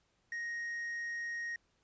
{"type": "tone with quantisation", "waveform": "triangle", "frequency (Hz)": 1872, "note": "A#6", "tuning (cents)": 7, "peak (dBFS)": -35, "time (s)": [0.32, 1.56], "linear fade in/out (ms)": 2, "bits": 10, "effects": ["pink hiss -75 dBFS RMS until 1.83 s", "resampled to 16000 Hz"]}